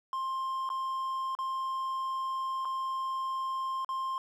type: tone with dropouts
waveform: triangle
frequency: 1056 Hz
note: C6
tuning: 16 cents sharp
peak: -29 dBFS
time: 0.13-4.18 s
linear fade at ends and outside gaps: 1 ms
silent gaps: 0.691-0.701 / 1.351-1.388 / 2.649-2.653 / 3.847-3.89 s
effects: none